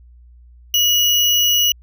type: tone with sample-and-hold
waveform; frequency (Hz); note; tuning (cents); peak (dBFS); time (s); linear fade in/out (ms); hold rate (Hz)
sine; 2909; F#7; -30; -12; 0.74-1.72; 2; 8820
effects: added 60 Hz sine -42 dBFS peak until 1.82 s